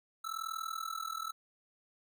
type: tone with amplitude modulation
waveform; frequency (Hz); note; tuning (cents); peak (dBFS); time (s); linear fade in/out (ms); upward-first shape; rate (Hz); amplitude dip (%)
square; 1318.5; E6; 0; -34; 0.24-1.32; 10; sine; 40.8; 90
effects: none